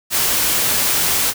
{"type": "noise", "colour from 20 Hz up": "white", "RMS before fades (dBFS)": -17, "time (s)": [0.1, 1.34], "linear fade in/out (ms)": 50, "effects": []}